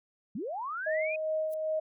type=linear sweep; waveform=sine; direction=up; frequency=169.1 to 2517 Hz; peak=-33 dBFS; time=0.35-1.16 s; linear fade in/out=5 ms
type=tone with tremolo; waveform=sine; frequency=627 Hz; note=D#5; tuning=13 cents sharp; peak=-27 dBFS; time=0.86-1.8 s; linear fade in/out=10 ms; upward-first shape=sine; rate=2.5 Hz; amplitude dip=40%
type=noise with exponential growth; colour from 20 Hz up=violet; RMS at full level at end=-46 dBFS; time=1.47-1.54 s; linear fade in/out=2 ms; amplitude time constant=15 ms
effects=none